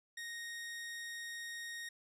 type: tone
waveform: sawtooth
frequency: 1864.7 Hz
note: A#6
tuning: in tune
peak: -39 dBFS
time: 0.17-1.89 s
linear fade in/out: 5 ms
effects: low-pass 12000 Hz 12 dB/octave